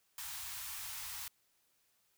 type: band-stop noise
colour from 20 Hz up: white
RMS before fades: -44 dBFS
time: 0.18-1.28 s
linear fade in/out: 2 ms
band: 120 to 780 Hz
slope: 48 dB/octave
effects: white hiss -75 dBFS RMS until 2.17 s